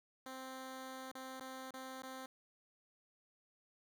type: tone with dropouts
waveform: 10% pulse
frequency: 261.6 Hz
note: C4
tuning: in tune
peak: -38 dBFS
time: 0.26-2.26 s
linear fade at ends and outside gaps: 2 ms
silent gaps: 1.116-1.152 / 1.399-1.407 / 1.708-1.739 / 2.022-2.033 s
effects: none